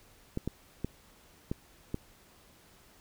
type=clicks; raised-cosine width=3 ms; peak=-19 dBFS; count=5; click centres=0.374 / 0.476 / 0.846 / 1.515 / 1.944 s; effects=pink hiss -60 dBFS RMS until 3 s